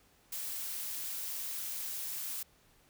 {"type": "noise", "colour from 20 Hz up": "blue", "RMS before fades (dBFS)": -39, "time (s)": [0.32, 2.43], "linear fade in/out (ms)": 5, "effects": ["pink hiss -66 dBFS RMS until 2.89 s"]}